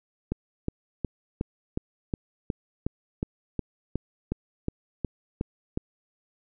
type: click train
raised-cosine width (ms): 3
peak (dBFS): -14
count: 16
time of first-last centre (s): 0.32-5.775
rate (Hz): 2.75
effects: none